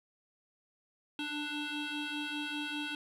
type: tone with frequency modulation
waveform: sine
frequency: 1480 Hz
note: F#6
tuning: in tune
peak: -32 dBFS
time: 1.19-2.95 s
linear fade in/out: 2 ms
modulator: 591 Hz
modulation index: 3.6
effects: tanh soft clip ceiling -34 dBFS + 11-bit